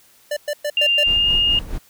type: tone bursts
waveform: square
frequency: 590 Hz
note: D5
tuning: 8 cents sharp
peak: -21 dBFS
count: 5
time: 0.31-1.035 s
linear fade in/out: 5 ms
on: 57 ms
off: 110 ms
type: tone with pitch glide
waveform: sine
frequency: 2794 to 2836 Hz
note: F7 to F7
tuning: 0 to +26 cents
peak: -14 dBFS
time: 0.77-1.59 s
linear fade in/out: 2 ms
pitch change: +26 cents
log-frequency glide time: 1.04-1.29 s
type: noise with tremolo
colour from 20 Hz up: brown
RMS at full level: -25 dBFS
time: 1.06-1.79 s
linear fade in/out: 20 ms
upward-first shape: sine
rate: 4.6 Hz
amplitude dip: 60%
effects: white hiss -53 dBFS RMS until 1.89 s